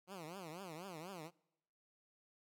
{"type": "tone with vibrato", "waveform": "10% pulse", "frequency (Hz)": 174.3, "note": "F3", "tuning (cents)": -3, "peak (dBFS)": -39, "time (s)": [0.07, 1.31], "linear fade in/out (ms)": 50, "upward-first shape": "triangle", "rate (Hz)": 4.1, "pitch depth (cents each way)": 270, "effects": ["noise-tail reverb RT60 0.9 s tail -25 dB re dry"]}